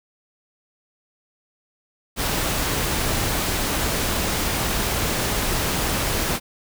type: noise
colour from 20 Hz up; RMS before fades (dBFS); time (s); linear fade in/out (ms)
pink; -23; 2.16-6.4; 50
effects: none